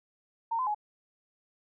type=tone with pitch steps; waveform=sine; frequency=916 / 1022 / 840 Hz; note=A#5 / C6 / G#5; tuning=-31 / -41 / +19 cents; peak=-27 dBFS; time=0.51-0.747 s; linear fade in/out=10 ms; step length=79 ms; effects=none